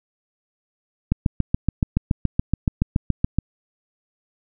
click train, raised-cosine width 5 ms, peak -5 dBFS, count 17, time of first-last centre 1.12-3.386 s, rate 7.06 Hz, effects none

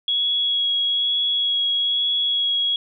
sine tone with vibrato, 3335 Hz, G#7, 7 cents sharp, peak -18 dBFS, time 0.08-2.76 s, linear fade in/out 2 ms, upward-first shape sine, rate 1.1 Hz, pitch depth 11 cents each way, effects none

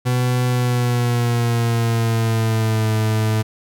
40% pulse tone with pitch glide, 124.7 to 109.19 Hz, B2 to A2, +17 to -13 cents, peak -15 dBFS, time 0.05-3.43 s, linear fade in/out 20 ms, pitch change -230 cents, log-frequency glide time 0.47-2.91 s, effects none

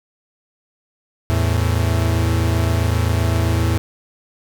45% pulse tone pair together, 82.2 / 109.85 Hz, E2 / A2, -4 / -2 cents, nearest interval perfect fourth, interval 502 cents, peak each -18 dBFS, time 1.3-3.78 s, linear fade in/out 0 ms, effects none

